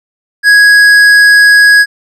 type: tone with tanh clipping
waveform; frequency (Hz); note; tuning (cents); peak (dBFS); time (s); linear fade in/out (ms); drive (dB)
sine; 1661.2; G#6; 0; -3; 0.43-1.86; 50; 11
effects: none